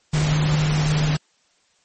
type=tone in noise; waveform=sine; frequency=151.6 Hz; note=D#3; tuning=45 cents flat; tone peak=-17 dBFS; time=0.13-1.17 s; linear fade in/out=10 ms; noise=pink; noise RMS=-26 dBFS; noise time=0.13-1.17 s; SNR=+6 dB; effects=white hiss -62 dBFS RMS until 1.84 s + MP3 32 kbps